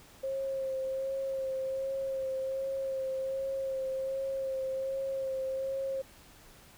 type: tone with vibrato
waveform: sine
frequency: 534 Hz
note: C5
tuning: 35 cents sharp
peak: -31 dBFS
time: 0.23-6.02 s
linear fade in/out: 10 ms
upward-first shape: sine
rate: 1.3 Hz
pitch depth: 20 cents each way
effects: pink hiss -56 dBFS RMS until 6.77 s